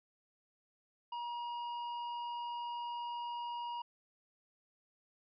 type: tone with hard clipping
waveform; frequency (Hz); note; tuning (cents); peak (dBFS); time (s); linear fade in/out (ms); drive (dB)
sine; 953; A#5; +38; -40; 1.12-3.82; 5; 7
effects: resampled to 16000 Hz